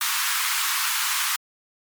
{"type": "high-pass noise", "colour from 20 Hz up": "pink", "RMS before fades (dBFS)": -24, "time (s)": [0.01, 1.36], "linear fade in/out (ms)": 2, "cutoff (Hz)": 1000, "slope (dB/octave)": 48, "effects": ["MP3 96 kbps"]}